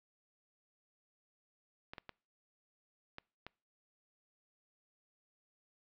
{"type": "clicks", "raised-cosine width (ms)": 0.3, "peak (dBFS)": -29, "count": 5, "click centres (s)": [1.935, 1.982, 2.093, 3.184, 3.466], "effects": ["noise-tail reverb RT60 0.4 s tail -26 dB re dry", "low-pass 5000 Hz 12 dB/octave"]}